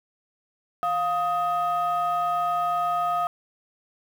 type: tone pair together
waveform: sine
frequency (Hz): 703.8 / 1254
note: F5 / D#6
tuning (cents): +13 / +13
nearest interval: minor seventh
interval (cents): 1000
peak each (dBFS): -23 / -23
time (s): 0.83-3.27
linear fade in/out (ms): 0
effects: tanh soft clip ceiling -18 dBFS + 8-bit